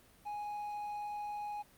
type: tone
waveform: triangle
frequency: 830.6 Hz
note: G#5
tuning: in tune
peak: -36 dBFS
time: 0.25-1.63 s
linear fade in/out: 20 ms
effects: pink hiss -63 dBFS RMS until 1.77 s + Opus 32 kbps